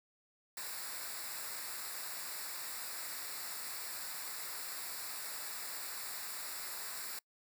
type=noise with comb filter; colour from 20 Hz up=white; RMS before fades=-43 dBFS; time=0.57-7.19 s; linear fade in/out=2 ms; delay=0.32 ms; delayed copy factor=-0.75; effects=noise-tail reverb RT60 0.1 s tail -25 dB re dry